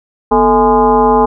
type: tone with frequency modulation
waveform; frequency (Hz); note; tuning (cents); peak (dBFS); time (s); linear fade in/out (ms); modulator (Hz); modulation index
sine; 637; D#5; +41; -6; 0.31-1.26; 10; 196; 2.1
effects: none